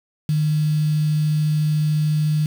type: tone with quantisation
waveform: sine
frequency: 152.3 Hz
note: D#3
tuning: 37 cents flat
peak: -16 dBFS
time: 0.29-2.46 s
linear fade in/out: 2 ms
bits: 6
effects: none